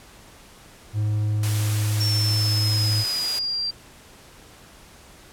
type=tone; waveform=triangle; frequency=105.9 Hz; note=G#2; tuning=34 cents sharp; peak=-18 dBFS; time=0.93-3.05 s; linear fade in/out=50 ms
type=high-pass noise; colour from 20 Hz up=white; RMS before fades=-31 dBFS; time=1.43-3.39 s; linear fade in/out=2 ms; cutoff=100 Hz; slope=24 dB/octave
type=exponential sweep; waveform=sine; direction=down; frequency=5470 to 4699 Hz; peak=-23 dBFS; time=2-3.71 s; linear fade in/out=10 ms
effects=pink hiss -48 dBFS RMS until 5.32 s + low-pass 12000 Hz 12 dB/octave